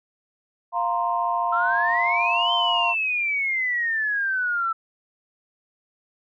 sine chord, F suspended fourth, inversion none, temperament equal, 698.5 / 932.3 / 1046.5 Hz, F5 / Bb5 / C6, 0 / 0 / 0 cents, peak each -25 dBFS, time 0.72-2.95 s, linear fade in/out 50 ms
sine exponential two-way sweep, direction up then down, 1318.5 to 3130 to 1318.5 Hz, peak -21 dBFS, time 1.52-4.73 s, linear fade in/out 10 ms, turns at 2.53 s
effects tanh soft clip ceiling -8 dBFS

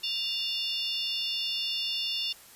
harmonic tone with a mistuned harmonic, 887 Hz, A5, 14 cents sharp, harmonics 3 / 4 / 5 / 6, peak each -33 / -33 / -37 / -36 dBFS, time 0.03-2.33 s, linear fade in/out 10 ms, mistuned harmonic 3, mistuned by +95 cents, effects white hiss -52 dBFS RMS until 2.55 s + resampled to 32000 Hz

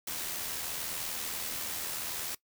white noise with amplitude modulation, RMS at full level -35 dBFS, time 0.07-2.35 s, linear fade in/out 5 ms, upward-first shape sine, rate 80.6 Hz, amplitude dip 35%, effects noise-tail reverb RT60 0.1 s tail -20 dB re dry

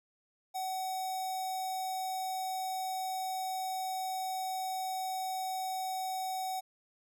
square tone with notch filter, 754 Hz, F#5, 32 cents sharp, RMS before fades -36 dBFS, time 0.54-6.61 s, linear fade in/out 20 ms, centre 1900 Hz, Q 0.74, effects none

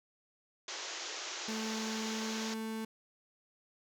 white band-pass noise, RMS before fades -42 dBFS, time 0.68-2.54 s, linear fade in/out 2 ms, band 310 to 7000 Hz, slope 96 dB/octave
35% pulse tone with pitch glide, 220 to 221.4 Hz, A3 to A3, 0 to +11 cents, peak -35 dBFS, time 1.48-2.85 s, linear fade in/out 5 ms, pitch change +11 cents, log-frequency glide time 2.03-2.55 s
effects none

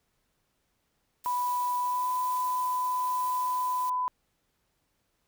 blue noise with tremolo, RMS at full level -42 dBFS, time 1.24-3.9 s, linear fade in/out 5 ms, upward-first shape triangle, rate 1.1 Hz, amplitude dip 25%
sine tone with pitch glide, 987 to 1001.9 Hz, B5 to B5, -1 to +25 cents, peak -26 dBFS, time 1.26-4.08 s, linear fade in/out 0 ms, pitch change +26 cents, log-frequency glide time 1.8-2.12 s
effects pink hiss -75 dBFS RMS until 5.27 s

